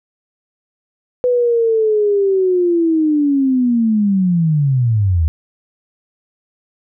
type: linear sweep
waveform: sine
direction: down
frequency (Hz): 500 to 75.1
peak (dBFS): -11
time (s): 1.24-5.28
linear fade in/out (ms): 0
effects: none